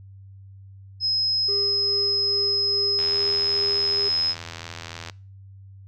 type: tone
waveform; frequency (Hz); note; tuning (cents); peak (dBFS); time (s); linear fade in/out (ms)
sine; 5120; D#8; +49; -20; 1-4.35; 50
type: tone with tremolo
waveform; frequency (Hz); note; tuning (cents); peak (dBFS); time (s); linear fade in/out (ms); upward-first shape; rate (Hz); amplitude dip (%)
triangle; 403.5; G#4; -50; -27; 1.48-4.09; 10; sine; 2.4; 40
type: click train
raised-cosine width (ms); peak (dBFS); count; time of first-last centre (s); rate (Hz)
0.2; -17; 177; 2.99-5.098; 83.5
effects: noise-tail reverb RT60 0.4 s tail -23 dB re dry + added 97 Hz sine -42 dBFS peak until 5.87 s